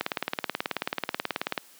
click train, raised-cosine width 0.3 ms, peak -10 dBFS, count 30, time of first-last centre 0.01-1.578 s, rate 18.5 Hz, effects white hiss -54 dBFS RMS until 1.79 s + high-pass 200 Hz 12 dB/octave

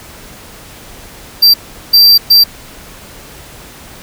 square tone bursts at uneven times, 4699 Hz, D8, in tune, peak -3 dBFS, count 3, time 1.42-1.54 / 1.93-2.18 / 2.3-2.44 s, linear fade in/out 10 ms, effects pink hiss -34 dBFS RMS until 4.02 s

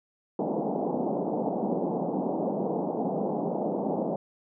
pink band-pass noise, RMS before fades -29 dBFS, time 0.39-4.16 s, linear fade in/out 2 ms, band 170 to 840 Hz, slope 48 dB/octave, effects none

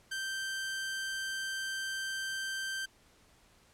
sawtooth tone, 1563 Hz, G6, 6 cents flat, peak -31 dBFS, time 0.11-2.86 s, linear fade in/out 10 ms, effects pink hiss -64 dBFS RMS until 3.73 s + low-pass 11000 Hz 12 dB/octave

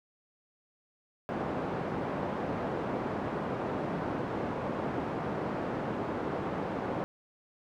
pink band-pass noise, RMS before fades -34 dBFS, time 1.29-7.04 s, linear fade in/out 0 ms, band 170 to 1000 Hz, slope 12 dB/octave, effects none

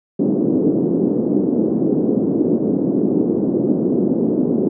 pink band-pass noise, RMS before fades -17 dBFS, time 0.19-4.69 s, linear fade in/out 10 ms, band 210 to 390 Hz, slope 24 dB/octave, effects none

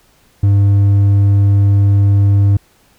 sine tone with hard clipping, 100 Hz, G2, 35 cents sharp, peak -8 dBFS, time 0.43-2.57 s, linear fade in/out 5 ms, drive 3 dB, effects pink hiss -52 dBFS RMS until 2.98 s

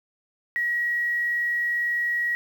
sine tone with quantisation, 1909 Hz, A#6, 41 cents sharp, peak -22 dBFS, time 0.56-2.35 s, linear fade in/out 0 ms, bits 8, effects none

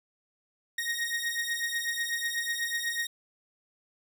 sawtooth beating tone pair, 1864.7 / 1872.8 Hz, A#6 / A#6, 0 / +8 cents, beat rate 8.1 Hz, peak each -29 dBFS, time 0.78-3.07 s, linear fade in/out 5 ms, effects none

